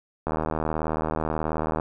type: click train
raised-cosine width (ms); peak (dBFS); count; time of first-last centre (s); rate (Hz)
1; -12; 121; 0.27-1.799; 78.5
effects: none